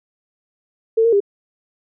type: tone with pitch steps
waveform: sine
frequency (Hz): 448.9 / 462.1 / 402.5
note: A4 / A#4 / G4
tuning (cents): +35 / -15 / +46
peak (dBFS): -11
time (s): 0.97-1.204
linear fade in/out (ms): 10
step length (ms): 78
effects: none